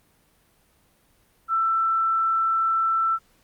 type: tone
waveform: sine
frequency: 1333 Hz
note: E6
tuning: 19 cents sharp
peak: -19 dBFS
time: 1.48-3.19 s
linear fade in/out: 50 ms
effects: pink hiss -62 dBFS RMS until 3.43 s + Opus 32 kbps